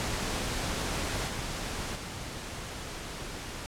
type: noise with level steps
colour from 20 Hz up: pink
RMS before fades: -32 / -35 / -39 dBFS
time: 0-3.66 s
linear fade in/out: 0 ms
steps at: 1.27 / 1.95 s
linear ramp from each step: 10 ms
effects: low-pass 9000 Hz 12 dB/octave